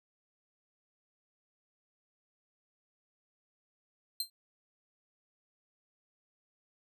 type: tone with exponential decay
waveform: sawtooth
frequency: 4149 Hz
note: C8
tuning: 15 cents flat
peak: -25 dBFS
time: 4.2-4.3 s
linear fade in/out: 2 ms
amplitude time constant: 21 ms
effects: none